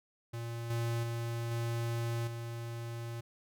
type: tone with level steps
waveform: square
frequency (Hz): 116.8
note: A#2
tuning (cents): +4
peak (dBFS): -38 / -32 / -35 / -33 / -39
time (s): 0.33-3.21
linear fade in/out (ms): 10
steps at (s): 0.7 / 1.03 / 1.51 / 2.27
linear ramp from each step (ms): 5
effects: none